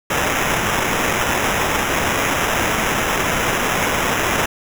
white noise with sample-and-hold, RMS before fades -19 dBFS, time 0.1-4.46 s, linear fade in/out 5 ms, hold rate 4410 Hz, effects none

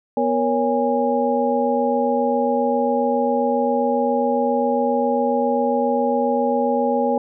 sine tone cluster, 245.8 / 468.6 / 556 / 821 Hz, B3 / A#4 / C#5 / G#5, -8 / +9 / +5 / -20 cents, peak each -22 dBFS, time 0.17-7.18 s, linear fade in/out 2 ms, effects none

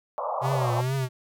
pink band-pass noise, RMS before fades -29 dBFS, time 0.18-0.81 s, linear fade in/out 0 ms, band 500 to 1200 Hz, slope 96 dB/octave
square tone with vibrato, 126.8 Hz, B2, 46 cents sharp, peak -25 dBFS, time 0.41-1.09 s, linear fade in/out 50 ms, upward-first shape triangle, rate 2.3 Hz, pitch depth 140 cents each way
effects none

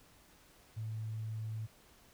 sine tone, 110 Hz, A2, in tune, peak -37 dBFS, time 0.76-1.67 s, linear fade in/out 20 ms, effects pink hiss -63 dBFS RMS until 2.13 s

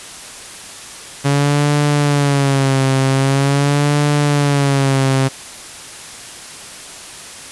sawtooth tone with vibrato, 140 Hz, C#3, 18 cents sharp, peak -8 dBFS, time 1.24-5.29 s, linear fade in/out 20 ms, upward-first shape sine, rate 0.44 Hz, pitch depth 80 cents each way, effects white hiss -33 dBFS RMS until 7.51 s + resampled to 24000 Hz

